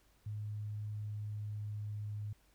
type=tone with pitch glide; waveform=sine; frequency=105.4 to 104.73 Hz; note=G#2 to G#2; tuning=+26 to +15 cents; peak=-38 dBFS; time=0.26-2.33 s; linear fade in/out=5 ms; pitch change=-11 cents; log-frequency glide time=0.84-2.09 s; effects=added 50 Hz sine -69 dBFS peak until 2.54 s + pink hiss -71 dBFS RMS until 2.54 s